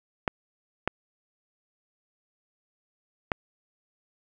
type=clicks; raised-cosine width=0.5 ms; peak=-9 dBFS; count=3; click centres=0.278 / 0.876 / 3.318 s; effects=none